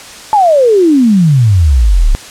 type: exponential sweep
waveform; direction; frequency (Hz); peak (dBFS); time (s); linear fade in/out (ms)
sine; down; 880 to 32.01; -4; 0.33-2.15; 0
effects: white hiss -30 dBFS RMS until 2.3 s + low-pass 8000 Hz 12 dB/octave